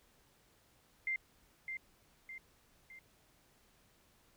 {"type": "tone with echo", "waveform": "sine", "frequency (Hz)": 2093, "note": "C7", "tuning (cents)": 0, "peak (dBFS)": -33, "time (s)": [1.07, 1.16], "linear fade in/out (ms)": 2, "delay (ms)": 610, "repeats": 3, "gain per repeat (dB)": -6, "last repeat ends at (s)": 2.99, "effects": ["pink hiss -69 dBFS RMS until 4.36 s"]}